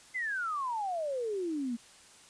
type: exponential sweep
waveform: sine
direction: down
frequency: 2093 to 225.8 Hz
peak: -31 dBFS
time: 0.14-1.77 s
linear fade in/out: 20 ms
effects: white hiss -56 dBFS RMS until 2.29 s + resampled to 22050 Hz